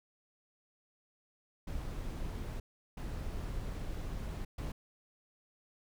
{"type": "noise bursts at uneven times", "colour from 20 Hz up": "brown", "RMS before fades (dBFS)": -39, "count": 3, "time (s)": [[1.67, 2.6], [2.97, 4.45], [4.58, 4.72]], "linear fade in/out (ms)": 5, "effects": []}